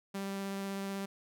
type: tone with vibrato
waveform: sawtooth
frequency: 196.3 Hz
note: G3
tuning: 3 cents sharp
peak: -32 dBFS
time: 0.14-1.06 s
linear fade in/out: 10 ms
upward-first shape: sine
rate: 16 Hz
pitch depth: 8 cents each way
effects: none